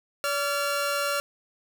sawtooth tone pair together, 572.4 / 1380 Hz, D5 / F6, -45 / -21 cents, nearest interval octave + minor third, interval 1524 cents, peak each -24 dBFS, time 0.24-1.2 s, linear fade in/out 0 ms, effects none

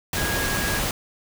sine tone in noise, 1646 Hz, G#6, 16 cents flat, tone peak -28 dBFS, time 0.17-0.79 s, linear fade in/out 2 ms, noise pink, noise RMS -25 dBFS, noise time 0.13-0.91 s, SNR -6 dB, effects none

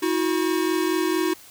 square tone pair together, 320.6 / 365 Hz, E4 / F#4, -48 / -24 cents, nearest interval major second, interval 224 cents, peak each -24 dBFS, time 0.02-1.34 s, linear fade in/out 10 ms, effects white hiss -47 dBFS RMS until 1.5 s

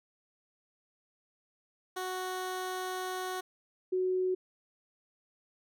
15% pulse / sine tone pair in turn, 370 / 370 Hz, F#4 / F#4, 0 / 0 cents, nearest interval unison, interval 0 cents, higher neither, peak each -28 / -27 dBFS, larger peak second, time 1.96-3.41 / 3.92-4.35 s, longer first, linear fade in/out 10 ms, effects none

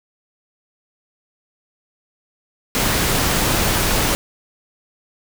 pink noise, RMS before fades -18 dBFS, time 2.75-4.15 s, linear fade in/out 0 ms, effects none

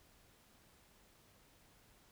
silence, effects pink hiss -67 dBFS RMS until 2.11 s

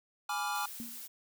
square chord, G# diminished seventh, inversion none, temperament equal, 830.6 / 987.8 / 1174.7 / 1396.9 Hz, G#5 / B5 / D6 / F6, 0 / 0 / 0 / 0 cents, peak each -37 / -42 / -39 / -39 dBFS, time 0.29-0.66 s, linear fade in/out 5 ms
blue noise, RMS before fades -45 dBFS, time 0.54-1.08 s, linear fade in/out 20 ms
sine tone with exponential decay, 233.8 Hz, A#3, 5 cents sharp, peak -37 dBFS, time 0.8-1.06 s, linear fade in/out 0 ms, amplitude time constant 55 ms
effects none

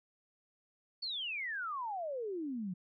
sine exponential sweep, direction down, 4545 to 173 Hz, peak -36 dBFS, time 1.02-2.74 s, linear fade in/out 10 ms, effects none

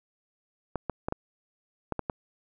clicks, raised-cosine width 1 ms, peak -15 dBFS, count 7, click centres 0.757 / 0.897 / 1.085 / 1.124 / 1.923 / 1.993 / 2.098 s, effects none

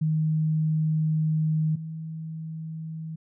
sine tone pair in turn, 156.5 / 159.79 Hz, D#3 / D#3, +10 / +46 cents, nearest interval unison, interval 36 cents, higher second, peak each -21 / -32 dBFS, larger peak first, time 0.01-1.76 / 1.76-3.16 s, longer first, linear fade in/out 10 ms, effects none

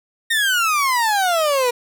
30% pulse exponential sweep, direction down, 1864.7 to 475.2 Hz, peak -13 dBFS, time 0.3-1.71 s, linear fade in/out 10 ms, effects none

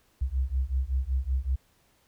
sine beating tone pair, 62.9 / 68.2 Hz, B1 / C#2, +32 / -28 cents, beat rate 5.3 Hz, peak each -28 dBFS, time 0.21-1.56 s, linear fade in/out 10 ms, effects pink hiss -66 dBFS RMS until 2.07 s

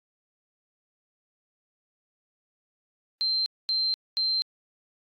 sine tone bursts, 4132 Hz, C8, 22 cents flat, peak -23 dBFS, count 3, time 3.21-4.42 s, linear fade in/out 0 ms, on 250 ms, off 230 ms, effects AAC 48 kbps

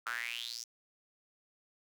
square tone with high-pass filter sweep, 58.9 Hz, A#1, 19 cents sharp, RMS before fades -40 dBFS, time 0.06-0.64 s, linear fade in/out 5 ms, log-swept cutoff 1300 to 6000 Hz, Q 7, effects none

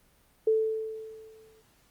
sine tone with exponential decay, 440 Hz, A4, in tune, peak -19 dBFS, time 0.47-1.62 s, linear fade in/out 5 ms, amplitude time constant 250 ms, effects pink hiss -64 dBFS RMS until 1.9 s + Opus 32 kbps

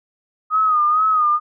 sine tone with vibrato, 1244.5 Hz, D#6, in tune, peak -13 dBFS, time 0.5-1.4 s, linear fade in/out 50 ms, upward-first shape sine, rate 2.2 Hz, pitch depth 65 cents each way, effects none

